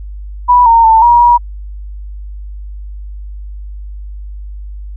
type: tone with pitch steps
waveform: sine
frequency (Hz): 982 / 920 / 893 / 953 / 959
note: B5 / A#5 / A5 / A#5 / A#5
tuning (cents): -10 / -23 / +25 / +38 / +49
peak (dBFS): -3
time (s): 0.48-1.38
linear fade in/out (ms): 20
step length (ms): 180
effects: added 50 Hz sine -23 dBFS peak until 4.96 s